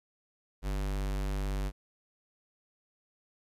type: tone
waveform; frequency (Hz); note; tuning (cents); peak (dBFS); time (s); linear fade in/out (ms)
square; 49; G1; 0; -31; 0.62-1.72; 50
effects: resampled to 32000 Hz + 11-bit